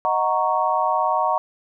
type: chord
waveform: sine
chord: D# minor seventh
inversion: none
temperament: equal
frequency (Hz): 622.3 / 740 / 932.3 / 1108.7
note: D#5 / F#5 / A#5 / C#6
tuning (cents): 0 / 0 / 0 / 0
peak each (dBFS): -25 / -23 / -22 / -23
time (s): 0.05-1.38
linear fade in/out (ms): 0
effects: none